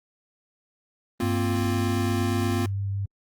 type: chord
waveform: square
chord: Bb suspended second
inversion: none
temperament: equal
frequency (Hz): 233.1 / 261.6 / 349.2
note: Bb3 / C4 / F4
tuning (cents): 0 / 0 / 0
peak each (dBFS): -30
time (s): 1.2-2.66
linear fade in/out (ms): 2
type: tone with vibrato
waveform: sine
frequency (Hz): 99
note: G2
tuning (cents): +18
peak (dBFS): -25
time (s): 1.22-3.06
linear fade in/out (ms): 10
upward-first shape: sine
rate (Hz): 5.8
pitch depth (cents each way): 10
effects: Opus 32 kbps